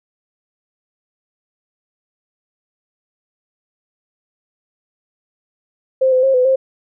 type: tone with pitch steps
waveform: sine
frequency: 524 / 512 / 535 / 504 / 529 Hz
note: C5 / C5 / C5 / B4 / C5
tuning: +2 / -38 / +38 / +35 / +19 cents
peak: -10 dBFS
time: 6.01-6.56 s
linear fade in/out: 10 ms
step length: 110 ms
effects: none